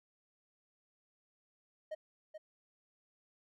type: tone with echo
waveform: triangle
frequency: 622.3 Hz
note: D#5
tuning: in tune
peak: -36 dBFS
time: 1.91-1.95 s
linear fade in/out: 10 ms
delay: 430 ms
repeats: 1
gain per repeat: -7 dB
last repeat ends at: 2.38 s
effects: none